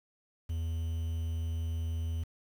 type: tone with quantisation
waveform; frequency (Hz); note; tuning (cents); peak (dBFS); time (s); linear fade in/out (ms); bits
triangle; 82.1; E2; -6; -29; 0.49-2.24; 10; 9
effects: none